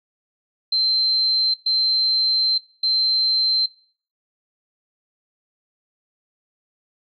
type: tone bursts at uneven times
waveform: sine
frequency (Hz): 4114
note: C8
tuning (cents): -30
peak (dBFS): -17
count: 3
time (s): 0.72-1.54 / 1.66-2.58 / 2.83-3.66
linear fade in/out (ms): 5
effects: noise-tail reverb RT60 0.5 s tail -21 dB re dry